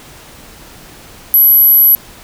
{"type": "tone", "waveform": "sine", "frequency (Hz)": 11770, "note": "F#9", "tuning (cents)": -10, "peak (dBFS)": -4, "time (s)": [1.34, 1.95], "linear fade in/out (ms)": 0, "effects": ["pink hiss -37 dBFS RMS until 2.23 s"]}